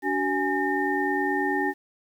sine tone cluster, 288.6 / 378 / 830 / 1819 Hz, D4 / F#4 / G#5 / A#6, -30 / +37 / -1 / -43 cents, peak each -28 dBFS, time 0.02-1.74 s, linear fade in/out 50 ms, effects 9-bit

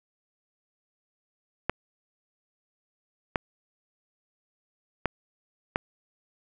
clicks, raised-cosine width 0.5 ms, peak -9 dBFS, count 4, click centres 1.696 / 3.358 / 5.057 / 5.759 s, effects none

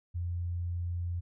sine tone, 87.1 Hz, F2, 4 cents flat, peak -31 dBFS, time 0.14-1.21 s, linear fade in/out 20 ms, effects none

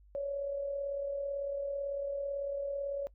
sine tone with amplitude modulation, 561 Hz, C#5, 21 cents sharp, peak -31 dBFS, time 0.15-3.07 s, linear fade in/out 0 ms, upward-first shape sine, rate 38 Hz, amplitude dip 40%, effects noise-tail reverb RT60 0.1 s tail -21 dB re dry + added 50 Hz sine -57 dBFS peak until 3.14 s

